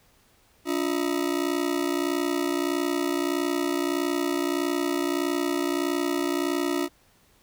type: ring-modulated tone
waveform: 40% pulse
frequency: 319.1 Hz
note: D#4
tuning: 44 cents sharp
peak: -20 dBFS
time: 0.65-6.89 s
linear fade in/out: 50 ms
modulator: 30.8 Hz
effects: pink hiss -61 dBFS RMS until 7.42 s